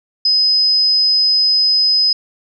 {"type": "tone", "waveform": "sine", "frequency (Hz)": 5040, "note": "D#8", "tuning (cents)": 21, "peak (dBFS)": -10, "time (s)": [0.25, 2.13], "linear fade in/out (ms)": 5, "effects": []}